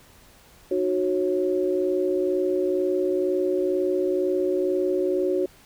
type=tone cluster; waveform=sine; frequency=305.8 / 367.9 / 549 Hz; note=D#4 / F#4 / C#5; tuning=-30 / -10 / -17 cents; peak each=-29 / -22 / -27 dBFS; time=0.71-5.46 s; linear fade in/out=5 ms; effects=pink hiss -53 dBFS RMS until 5.65 s